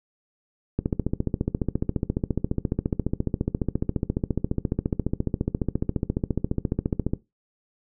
click train, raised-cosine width 3 ms, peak -10 dBFS, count 93, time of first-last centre 0.79-7.135 s, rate 14.5 Hz, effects noise-tail reverb RT60 0.2 s tail -18 dB re dry

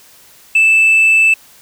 triangle tone with tanh clipping, 2637 Hz, E7, in tune, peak -7 dBFS, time 0.55-1.34 s, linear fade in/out 5 ms, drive 6 dB, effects white hiss -44 dBFS RMS until 1.61 s

